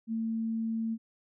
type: tone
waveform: sine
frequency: 225.1 Hz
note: A3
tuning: 40 cents sharp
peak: -29 dBFS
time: 0.07-0.98 s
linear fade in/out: 50 ms
effects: none